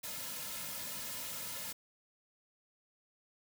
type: noise with comb filter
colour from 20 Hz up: white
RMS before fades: -42 dBFS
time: 0.03-1.73 s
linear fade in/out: 10 ms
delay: 2.6 ms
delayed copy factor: -0.9
effects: none